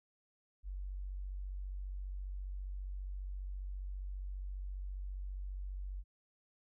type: tone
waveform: sine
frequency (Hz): 47.4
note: F#1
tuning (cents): +43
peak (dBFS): -39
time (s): 0.63-6.04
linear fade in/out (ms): 50
effects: none